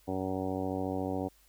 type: harmonic tone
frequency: 94 Hz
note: F#2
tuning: 28 cents sharp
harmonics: 1 / 2 / 3 / 4 / 5 / 6 / 7 / 8 / 9 / 10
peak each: -40 / -40 / -35 / -41 / -39 / -40 / -48 / -40 / -49 / -50 dBFS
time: 0.07-1.29 s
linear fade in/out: 20 ms
effects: added 50 Hz sine -65 dBFS peak until 1.48 s + white hiss -65 dBFS RMS until 1.48 s